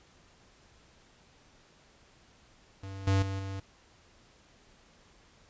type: tone with level steps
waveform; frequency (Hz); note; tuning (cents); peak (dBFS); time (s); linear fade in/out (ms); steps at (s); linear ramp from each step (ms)
square; 97; G2; -18; -40 / -24 / -33 / -36; 2.83-3.6; 5; 3.07 / 3.22 / 3.39; 5
effects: pink hiss -61 dBFS RMS until 5.49 s + resampled to 16000 Hz